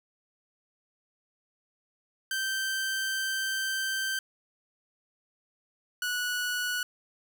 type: tone pair in turn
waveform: sawtooth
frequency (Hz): 1558 / 1470.6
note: G6 / F#6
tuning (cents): -11 / -11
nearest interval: minor second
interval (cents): 100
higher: first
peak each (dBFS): -25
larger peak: neither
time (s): 2.31-4.19 / 6.02-6.83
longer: first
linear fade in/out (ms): 2
effects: none